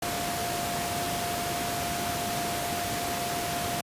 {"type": "tone in noise", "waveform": "sine", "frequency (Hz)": 698.5, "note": "F5", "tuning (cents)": 0, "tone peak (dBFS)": -32, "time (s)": [0.02, 3.81], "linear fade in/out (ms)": 5, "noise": "pink", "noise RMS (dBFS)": -31, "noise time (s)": [0.02, 3.81], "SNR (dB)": -4, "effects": ["high-pass 100 Hz 12 dB/octave", "resampled to 32000 Hz"]}